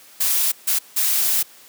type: noise bursts at uneven times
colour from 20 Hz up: blue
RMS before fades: -19 dBFS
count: 3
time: 0.2-0.52 / 0.67-0.79 / 0.96-1.43 s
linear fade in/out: 10 ms
effects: white hiss -47 dBFS RMS until 1.68 s + high-pass 200 Hz 12 dB/octave